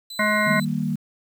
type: tone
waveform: sawtooth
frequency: 4009 Hz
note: B7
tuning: 25 cents sharp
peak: -31 dBFS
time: 0.1-0.65 s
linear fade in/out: 5 ms
type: harmonic tone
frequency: 211.4 Hz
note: G#3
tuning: 31 cents sharp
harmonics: 1 / 3 / 5 / 7 / 9 / 10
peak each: -25 / -25 / -25 / -25 / -25 / -25 dBFS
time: 0.19-0.6 s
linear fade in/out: 5 ms
type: chord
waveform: sine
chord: Eb major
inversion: none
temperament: equal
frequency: 155.56 / 196 / 233.1 Hz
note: Eb3 / G3 / Bb3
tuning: 0 / 0 / 0 cents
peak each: -26 dBFS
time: 0.46-0.96 s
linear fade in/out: 10 ms
effects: 8-bit